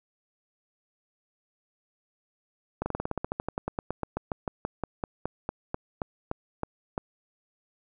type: slowing click train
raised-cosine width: 1 ms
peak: -15 dBFS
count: 30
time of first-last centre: 2.82-6.979 s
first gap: 40 ms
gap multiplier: 1.08
effects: none